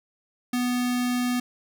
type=tone with notch filter; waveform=square; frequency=246.9 Hz; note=B3; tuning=in tune; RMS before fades=-25 dBFS; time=0.53-1.4 s; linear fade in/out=5 ms; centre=520 Hz; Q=0.79; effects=none